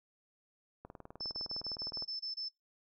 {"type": "click train", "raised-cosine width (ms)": 1, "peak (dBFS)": -33, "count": 24, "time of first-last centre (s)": [0.85, 2.023], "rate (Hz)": 19.6}
{"type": "tone bursts", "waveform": "sine", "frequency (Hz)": 5274, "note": "E8", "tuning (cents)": 0, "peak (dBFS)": -37, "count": 9, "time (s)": [1.2, 2.488], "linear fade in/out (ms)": 10, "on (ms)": 120, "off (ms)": 26}
{"effects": ["noise-tail reverb RT60 0.2 s tail -23 dB re dry"]}